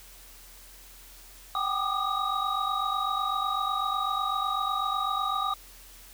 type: tone cluster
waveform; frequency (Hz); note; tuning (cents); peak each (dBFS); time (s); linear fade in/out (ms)
sine; 760 / 792 / 1183 / 1231 / 3807; F#5 / G5 / D6 / D#6 / A#7; +46 / +18 / +12 / -19 / +36; -36 / -35 / -30 / -30 / -36; 1.55-5.54; 2
effects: added 42 Hz sine -52 dBFS peak until 6.13 s + white hiss -51 dBFS RMS until 6.13 s